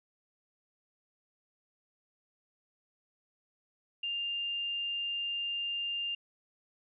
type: tone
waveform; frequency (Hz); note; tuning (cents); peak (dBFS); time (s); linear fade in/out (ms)
sine; 2800; F7; +4; -32; 4.03-6.15; 5
effects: none